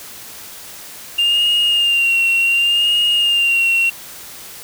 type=tone with vibrato; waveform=sine; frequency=2795 Hz; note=F7; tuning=1 cent sharp; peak=-10 dBFS; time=1.18-3.9 s; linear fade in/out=10 ms; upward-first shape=sine; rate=0.68 Hz; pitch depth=40 cents each way; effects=tanh soft clip ceiling -10 dBFS + white hiss -35 dBFS RMS until 4.63 s